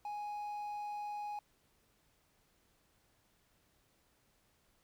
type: tone with quantisation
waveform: triangle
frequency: 830.6 Hz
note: G#5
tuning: in tune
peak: -37 dBFS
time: 0.05-1.39 s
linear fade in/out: 2 ms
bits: 11
effects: pink hiss -73 dBFS RMS until 4.83 s